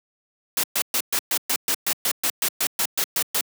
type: noise bursts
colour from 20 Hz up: white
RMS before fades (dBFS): -22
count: 16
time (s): 0.57-3.41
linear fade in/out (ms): 2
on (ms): 65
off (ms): 120
effects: high-pass 200 Hz 12 dB/octave